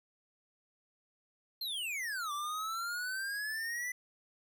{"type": "exponential two-way sweep", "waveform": "square", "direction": "down then up", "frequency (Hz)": [4273, 1155, 2003], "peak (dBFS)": -36, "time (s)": [1.61, 3.92], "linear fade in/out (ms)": 5, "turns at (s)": 2.32, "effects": []}